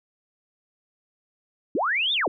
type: linear two-way sweep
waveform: sine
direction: up then down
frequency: 220 to 3704 to 220 Hz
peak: -21 dBFS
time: 1.75-2.28 s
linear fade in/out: 2 ms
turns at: 2.13 s
effects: none